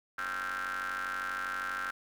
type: ring-modulated tone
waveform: 35% pulse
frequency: 92.5 Hz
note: F#2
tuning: in tune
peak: -29 dBFS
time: 0.18-1.91 s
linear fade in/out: 5 ms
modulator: 1460 Hz
effects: 11-bit